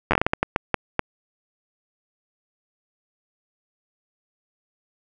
slowing click train, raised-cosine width 0.5 ms, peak -3 dBFS, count 12, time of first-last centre 0.11-0.993 s, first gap 10 ms, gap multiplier 1.38, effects none

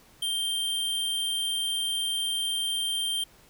square tone, 3162 Hz, G7, 14 cents sharp, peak -27 dBFS, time 0.22-3.24 s, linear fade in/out 5 ms, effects pink hiss -57 dBFS RMS until 3.49 s

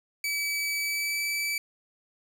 sawtooth tone with pitch glide, 2293 to 2309 Hz, D7 to D7, -42 to -30 cents, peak -24 dBFS, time 0.24-1.58 s, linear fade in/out 2 ms, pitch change +12 cents, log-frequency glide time 0.8-1.19 s, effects none

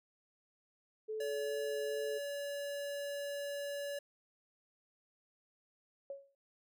sine tone with vibrato, 432.5 Hz, A4, 30 cents flat, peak -37 dBFS, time 1.08-2.19 s, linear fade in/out 20 ms, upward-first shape sine, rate 2.4 Hz, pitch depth 12 cents each way
square tone, 570 Hz, C#5, 48 cents sharp, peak -39 dBFS, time 1.2-3.99 s, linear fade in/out 5 ms
sine tone with exponential decay, 554.4 Hz, C#5, in tune, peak -38 dBFS, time 6.1-6.35 s, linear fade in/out 2 ms, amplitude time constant 53 ms
effects none

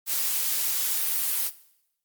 blue noise, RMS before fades -26 dBFS, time 0.06-1.51 s, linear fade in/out 50 ms, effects noise-tail reverb RT60 0.8 s tail -18 dB re dry + Opus 48 kbps

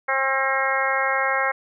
harmonic tone, 268.1 Hz, C4, 42 cents sharp, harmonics 2 / 3 / 4 / 5 / 6 / 7 / 8, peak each -27 / -27 / -27 / -27 / -27 / -27 / -27 dBFS, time 0.08-1.52 s, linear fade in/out 10 ms, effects none

